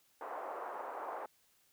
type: band-pass noise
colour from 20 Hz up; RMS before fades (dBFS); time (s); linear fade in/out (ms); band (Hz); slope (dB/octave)
white; -43; 0.21-1.26; 2; 450 to 1100; 24
effects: white hiss -71 dBFS RMS until 1.72 s